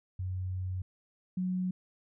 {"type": "tone pair in turn", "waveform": "sine", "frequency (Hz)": [92.5, 183.62], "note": ["F#2", "F#3"], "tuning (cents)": [0, -13], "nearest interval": "octave", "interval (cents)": 1187, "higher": "second", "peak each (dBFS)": [-32, -29], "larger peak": "second", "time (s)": [[0.19, 0.82], [1.37, 1.71]], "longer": "first", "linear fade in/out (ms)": 5, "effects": []}